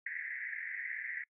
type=band-pass noise; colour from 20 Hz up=white; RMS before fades=-41 dBFS; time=0.06-1.24 s; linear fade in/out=5 ms; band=1700 to 2100 Hz; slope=96 dB/octave; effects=noise-tail reverb RT60 0.1 s tail -25 dB re dry